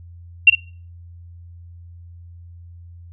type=tone with echo; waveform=sine; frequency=2749 Hz; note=F7; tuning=28 cents flat; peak=-3 dBFS; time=0.47-0.5 s; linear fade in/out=5 ms; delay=52 ms; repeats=1; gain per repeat=-9 dB; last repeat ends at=0.552 s; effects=noise-tail reverb RT60 0.4 s tail -22 dB re dry + added 86 Hz sine -38 dBFS peak until 3.12 s